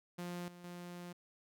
sawtooth tone with level steps, 175.9 Hz, F3, 13 cents sharp, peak -37 / -49 / -42 dBFS, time 0.18-1.13 s, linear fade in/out 10 ms, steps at 0.48 / 0.64 s, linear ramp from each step 2 ms, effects none

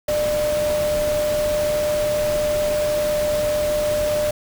sine tone in noise, 599 Hz, D5, 34 cents sharp, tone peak -18 dBFS, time 0.08-4.31 s, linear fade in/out 5 ms, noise pink, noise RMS -29 dBFS, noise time 0.08-4.31 s, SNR +8 dB, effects none

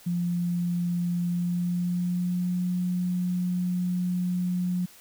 sine tone with pitch glide, 174.61 to 179.62 Hz, F3 to F3, 0 to +49 cents, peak -24 dBFS, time 0.06-4.86 s, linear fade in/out 10 ms, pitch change +49 cents, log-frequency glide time 1.27-2.59 s, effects white hiss -52 dBFS RMS until 5 s

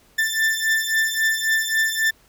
40% pulse beating tone pair, 1773 / 1776.7 Hz, A6 / A6, +13 / +16 cents, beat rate 3.7 Hz, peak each -21 dBFS, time 0.18-2.11 s, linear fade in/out 10 ms, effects pink hiss -56 dBFS RMS until 2.28 s

